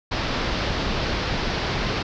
pink low-pass noise, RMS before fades -25 dBFS, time 0.11-2.03 s, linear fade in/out 10 ms, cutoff 5300 Hz, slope 48 dB/octave, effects none

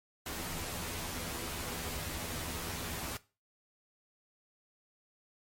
pink noise with comb filter, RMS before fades -39 dBFS, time 0.26-3.17 s, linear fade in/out 2 ms, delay 12 ms, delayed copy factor +1, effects noise-tail reverb RT60 0.3 s tail -18 dB re dry + MP3 64 kbps

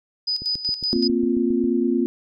sine tone with tremolo, 4978 Hz, D#8, in tune, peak -20 dBFS, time 0.27-1.08 s, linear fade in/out 10 ms, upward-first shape square, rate 5.3 Hz, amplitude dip 70%
click train, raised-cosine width 3 ms, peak -24 dBFS, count 10, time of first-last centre 0.42-1.641 s, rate 7.37 Hz
sine chord, Bb suspended second, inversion none, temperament just, 233.1 / 262.2 / 349.6 Hz, Bb3 / C4 / F4, 0 / +4 / +2 cents, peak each -22 dBFS, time 0.93-2.06 s, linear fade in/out 0 ms
effects none

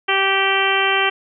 harmonic tone, 389.2 Hz, G4, 12 cents flat, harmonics 1 / 2 / 3 / 4 / 5 / 6 / 7 / 8, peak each -23 / -23 / -23 / -23 / -23 / -23 / -23 / -23 dBFS, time 0.08-1.1 s, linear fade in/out 10 ms, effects none

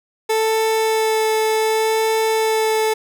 30% pulse tone with vibrato, 440 Hz, A4, in tune, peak -13 dBFS, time 0.29-2.94 s, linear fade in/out 10 ms, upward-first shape sine, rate 0.67 Hz, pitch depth 10 cents each way, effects none

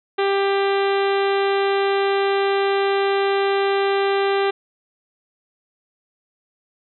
harmonic tone, 395 Hz, G4, 13 cents sharp, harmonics 1 / 2 / 3 / 4 / 5 / 6 / 7 / 8 / 9 / 10, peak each -18 / -24 / -28 / -30 / -32 / -34 / -35 / -36 / -37 / -38 dBFS, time 0.18-4.51 s, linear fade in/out 10 ms, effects none

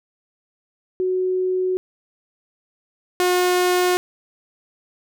sine / sawtooth tone pair in turn, 370 / 360.5 Hz, F#4 / F#4, 0 / -45 cents, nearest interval unison, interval 45 cents, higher first, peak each -18 / -12 dBFS, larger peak second, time 1-1.77 / 3.2-3.97 s, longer neither, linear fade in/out 0 ms, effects none

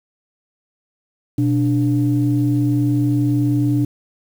sine tone pair together, 123.34 / 293.7 Hz, B2 / D4, -2 / 0 cents, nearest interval octave + minor third, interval 1502 cents, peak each -16 dBFS, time 1.38-3.85 s, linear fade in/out 5 ms, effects tanh soft clip ceiling -7 dBFS + 7-bit

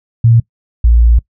sine tone pair in turn, 115.8 / 57.9 Hz, A#2 / A#1, -11 / -11 cents, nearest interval octave, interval 1200 cents, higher first, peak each -4 dBFS, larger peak neither, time 0.24-0.4 / 0.84-1.19 s, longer second, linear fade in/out 5 ms, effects noise-tail reverb RT60 0.1 s tail -22 dB re dry

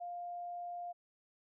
sine tone, 702 Hz, F5, 9 cents sharp, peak -40 dBFS, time 0-0.93 s, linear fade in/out 20 ms, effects none

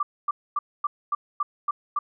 sine tone bursts, 1174.7 Hz, D6, in tune, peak -21 dBFS, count 8, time 0-1.99 s, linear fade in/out 5 ms, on 30 ms, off 250 ms, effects none

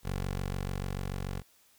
15% pulse tone with level ramp, 46.88 Hz, F#1, 23 cents sharp, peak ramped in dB -25 to -28 dBFS, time 0.03-1.43 s, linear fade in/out 50 ms, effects white hiss -64 dBFS RMS until 1.78 s

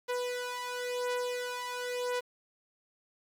sawtooth beating tone pair, 492.9 / 493.86 Hz, B4 / B4, -3 / 0 cents, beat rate 0.96 Hz, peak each -33 / -31 dBFS, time 0.08-2.21 s, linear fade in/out 20 ms, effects low-pass 9000 Hz 12 dB/octave + 9-bit

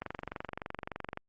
click train, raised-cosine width 0.5 ms, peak -22 dBFS, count 28, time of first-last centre 0.02-1.174 s, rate 23.4 Hz, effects Opus 32 kbps

